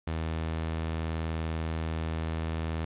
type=tone; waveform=sawtooth; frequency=80.6 Hz; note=E2; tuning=38 cents flat; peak=-26 dBFS; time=0.07-2.85 s; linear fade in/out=5 ms; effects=resampled to 8000 Hz + 9-bit